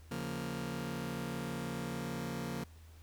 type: chord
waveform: sawtooth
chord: Bb minor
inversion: first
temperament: just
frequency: 139.85 / 174.81 / 233.1 Hz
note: Db3 / F3 / Bb3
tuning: +16 / +2 / 0 cents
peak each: -38 / -38 / -37 dBFS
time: 0.11-2.64 s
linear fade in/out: 5 ms
effects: added 80 Hz sine -53 dBFS peak until 3.02 s + pink hiss -64 dBFS RMS until 3.02 s